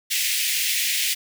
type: high-pass noise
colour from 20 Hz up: pink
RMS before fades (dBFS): -23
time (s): 0.1-1.15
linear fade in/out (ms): 20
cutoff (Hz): 2000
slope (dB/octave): 48
effects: none